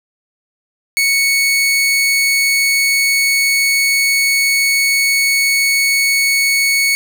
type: tone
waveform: sawtooth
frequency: 2217 Hz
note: C#7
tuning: in tune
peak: -8 dBFS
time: 0.97-6.95 s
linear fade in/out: 0 ms
effects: 8-bit